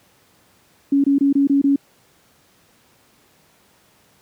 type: tone bursts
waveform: sine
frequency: 279.1 Hz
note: C#4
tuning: 12 cents sharp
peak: -12 dBFS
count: 6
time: 0.92-1.76 s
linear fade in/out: 5 ms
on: 120 ms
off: 24 ms
effects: pink hiss -56 dBFS RMS until 4.21 s + high-pass 100 Hz 12 dB/octave